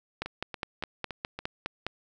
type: two click trains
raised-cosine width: 0.3 ms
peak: -20 / -15 dBFS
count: 5 / 9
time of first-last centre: 0.26-1.39 / 0.22-1.866 s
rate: 3.54 / 4.86 Hz
effects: none